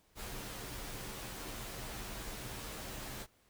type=noise with comb filter; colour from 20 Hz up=pink; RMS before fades=-44 dBFS; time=0.15-3.27 s; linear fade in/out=50 ms; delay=12 ms; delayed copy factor=-0.6; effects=pink hiss -70 dBFS RMS until 3.49 s